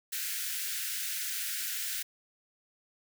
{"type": "high-pass noise", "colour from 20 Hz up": "white", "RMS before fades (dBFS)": -35, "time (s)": [0.12, 2.03], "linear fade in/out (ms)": 10, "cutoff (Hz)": 1400, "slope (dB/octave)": 96, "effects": []}